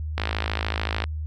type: click train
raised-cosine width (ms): 0.3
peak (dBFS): -9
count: 47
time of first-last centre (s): 0.18-1.04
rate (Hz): 53.5
effects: added 77 Hz sine -27 dBFS peak until 1.26 s